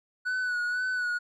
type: tone with vibrato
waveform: triangle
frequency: 1480 Hz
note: F#6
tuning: in tune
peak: -25 dBFS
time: 0.25-1.19 s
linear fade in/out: 20 ms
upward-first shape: sine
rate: 2 Hz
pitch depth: 37 cents each way
effects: resampled to 22050 Hz